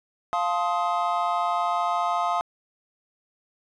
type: chord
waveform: triangle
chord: F dominant seventh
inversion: none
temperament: just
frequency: 698.5 / 873.1 / 1047.7 / 1257.2 Hz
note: F5 / A5 / C6 / Eb6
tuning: 0 / -14 / +2 / +18 cents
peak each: -24 / -28 / -27 / -26 dBFS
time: 0.33-2.41 s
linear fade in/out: 0 ms
effects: resampled to 22050 Hz